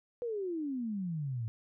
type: exponential sweep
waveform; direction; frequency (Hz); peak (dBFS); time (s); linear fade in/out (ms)
sine; down; 493.9 to 107.8; -33; 0.22-1.48; 0
effects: none

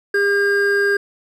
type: tone pair together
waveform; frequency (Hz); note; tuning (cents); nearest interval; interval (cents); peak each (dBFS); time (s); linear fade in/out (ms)
triangle; 402.6 / 1610.4; G4 / G6; +46 / +46; 2 octaves; 2400; -15; 0.14-0.97; 5
effects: none

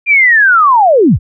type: linear sweep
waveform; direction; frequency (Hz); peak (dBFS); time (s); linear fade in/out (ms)
sine; down; 2421 to 38.89; -4; 0.06-1.19; 50
effects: none

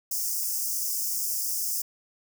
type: high-pass noise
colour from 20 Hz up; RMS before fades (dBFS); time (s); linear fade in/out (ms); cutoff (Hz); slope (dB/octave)
white; -29; 0.11-1.82; 5; 5000; 96
effects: none

